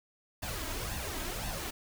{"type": "noise with flanger", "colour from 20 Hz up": "pink", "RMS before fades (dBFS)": -37, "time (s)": [0.42, 1.71], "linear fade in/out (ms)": 10, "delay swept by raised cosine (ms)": [1.1, 3.2], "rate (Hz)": 1.9, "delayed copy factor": 0.65, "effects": []}